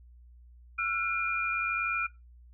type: tone cluster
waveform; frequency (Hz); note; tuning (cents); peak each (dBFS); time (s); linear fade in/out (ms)
sine; 1344 / 1445 / 2405; E6 / F#6 / D7; +33 / -41 / +41; -32 / -36 / -30; 0.78-2.07; 10
effects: noise-tail reverb RT60 0.2 s tail -18 dB re dry + added 60 Hz sine -51 dBFS peak until 2.53 s